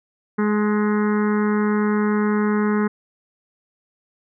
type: harmonic tone with a mistuned harmonic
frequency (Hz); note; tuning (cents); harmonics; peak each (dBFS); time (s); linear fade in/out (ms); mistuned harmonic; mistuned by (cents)
209.8; G#3; +18; 1 / 2 / 4 / 5 / 6 / 7 / 8 / 9 / 10; -18 / -23 / -34 / -31 / -32 / -33 / -37 / -36 / -42; 0.38-2.88; 10; 4; +19
effects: none